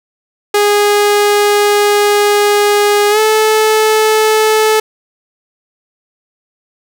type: tone with pitch glide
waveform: sawtooth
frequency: 412.3 to 434.3 Hz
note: G#4 to A4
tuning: -13 to -23 cents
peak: -4 dBFS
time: 0.54-4.8 s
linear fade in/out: 5 ms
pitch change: +90 cents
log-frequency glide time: 3.1-3.19 s
effects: none